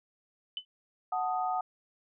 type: tone with exponential decay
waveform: sine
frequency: 3018 Hz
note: F#7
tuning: 34 cents sharp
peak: -29 dBFS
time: 0.57-0.65 s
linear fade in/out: 1 ms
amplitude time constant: 17 ms
type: chord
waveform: sine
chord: D# diminished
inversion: first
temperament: equal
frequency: 740 / 880 / 1244.5 Hz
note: F#5 / A5 / D#6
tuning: 0 / 0 / 0 cents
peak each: -30 / -36 / -35 dBFS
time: 1.12-1.61 s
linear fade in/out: 5 ms
effects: none